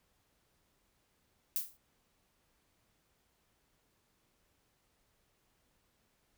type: noise with exponential decay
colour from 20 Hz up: violet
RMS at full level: -30 dBFS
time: 1.56-1.77 s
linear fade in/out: 0 ms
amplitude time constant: 44 ms
effects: pink hiss -75 dBFS RMS until 6.37 s